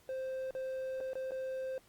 triangle tone with dropouts, 523.3 Hz, C5, in tune, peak -34 dBFS, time 0.09-1.78 s, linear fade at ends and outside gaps 1 ms, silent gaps 0.508-0.55 / 1.004-1.009 / 1.133-1.154 / 1.309-1.318 s, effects pink hiss -65 dBFS RMS until 1.88 s + Opus 48 kbps

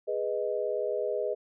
sine chord, G# minor, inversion none, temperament equal, 415.3 / 493.9 / 622.3 Hz, G#4 / B4 / D#5, 0 / 0 / 0 cents, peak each -32 dBFS, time 0.07-1.35 s, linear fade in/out 20 ms, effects none

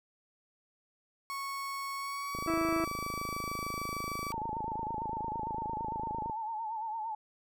35% pulse tone with pitch glide, 1104 to 1150.2 Hz, C#6 to D6, -7 to -36 cents, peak -34 dBFS, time 1.3-4.32 s, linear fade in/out 0 ms, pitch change +71 cents, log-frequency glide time 1.97-2.59 s
click train, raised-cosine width 2 ms, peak -27 dBFS, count 106, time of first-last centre 2.35-6.297 s, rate 26.6 Hz
harmonic tone, 328.4 Hz, E4, 6 cents flat, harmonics 1 / 2 / 3 / 4 / 5 / 6 / 7 / 8, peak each -30 / -36 / -44 / -36 / -49 / -48 / -47 / -51 dBFS, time 2.47-2.85 s, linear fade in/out 10 ms
sine tone with vibrato, 884 Hz, A5, 8 cents sharp, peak -34 dBFS, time 4.32-7.15 s, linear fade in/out 5 ms, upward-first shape sine, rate 8.8 Hz, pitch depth 73 cents each way
effects none

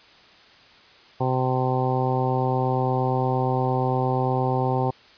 harmonic tone with a mistuned harmonic, 128.6 Hz, C3, 30 cents flat, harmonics 1 / 2 / 3 / 4 / 5 / 6 / 7 / 8, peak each -24 / -30 / -28 / -29 / -36 / -27 / -30 / -36 dBFS, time 1.2-4.91 s, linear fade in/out 10 ms, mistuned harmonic 8, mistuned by +29 cents, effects white hiss -51 dBFS RMS until 5.17 s + resampled to 11025 Hz

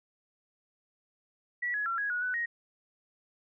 sine tone with pitch steps, 1942 / 1683 / 1362 / 1660 / 1458 / 1494 / 1878 Hz, B6 / G#6 / F6 / G#6 / F#6 / F#6 / A#6, -30 / +23 / -44 / -1 / -26 / +16 / +12 cents, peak -29 dBFS, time 1.62-2.46 s, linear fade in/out 10 ms, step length 120 ms, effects none

